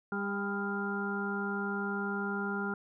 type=harmonic tone with a mistuned harmonic; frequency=200 Hz; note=G3; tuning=35 cents sharp; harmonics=1 / 2 / 4 / 5 / 6 / 7; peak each=-35 / -38 / -42 / -46 / -48 / -36 dBFS; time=0.12-2.74 s; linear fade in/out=2 ms; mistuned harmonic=6; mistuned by=+74 cents; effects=none